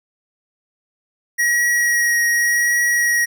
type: tone with vibrato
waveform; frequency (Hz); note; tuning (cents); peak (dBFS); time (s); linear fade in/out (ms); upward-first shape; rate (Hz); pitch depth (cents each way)
square; 1901; A#6; +33; -15; 1.38-3.26; 20; triangle; 0.87; 13
effects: none